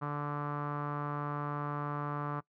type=tone with low-pass filter; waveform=sawtooth; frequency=146.1 Hz; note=D3; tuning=9 cents flat; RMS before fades=-36 dBFS; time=0.01-2.41 s; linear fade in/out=20 ms; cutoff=1200 Hz; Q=4.8; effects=noise-tail reverb RT60 0.1 s tail -21 dB re dry